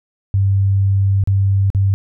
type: tone with dropouts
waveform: sine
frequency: 98 Hz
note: G2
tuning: in tune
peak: -11 dBFS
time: 0.34-1.94 s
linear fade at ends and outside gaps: 0 ms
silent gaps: 1.238-1.274 / 1.702-1.748 s
effects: none